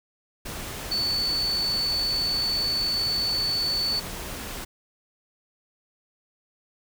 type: tone in noise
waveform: sine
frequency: 4473 Hz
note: C#8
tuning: 15 cents sharp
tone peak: -23 dBFS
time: 0.91-4 s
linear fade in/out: 10 ms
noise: pink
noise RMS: -35 dBFS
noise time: 0.45-4.65 s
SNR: +9 dB
effects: none